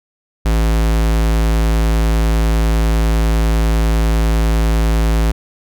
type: tone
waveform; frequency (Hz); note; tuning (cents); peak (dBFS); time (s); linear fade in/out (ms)
square; 55; A1; 0; -12; 0.45-5.32; 10
effects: none